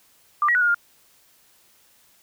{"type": "tone with pitch steps", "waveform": "sine", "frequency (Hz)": [1188, 1914, 1476, 1427, 1407], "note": ["D6", "A#6", "F#6", "F6", "F6"], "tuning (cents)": [20, 45, -5, 37, 12], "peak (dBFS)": -16, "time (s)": [0.42, 0.745], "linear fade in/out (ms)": 2, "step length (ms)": 65, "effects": ["white hiss -58 dBFS RMS until 2.22 s"]}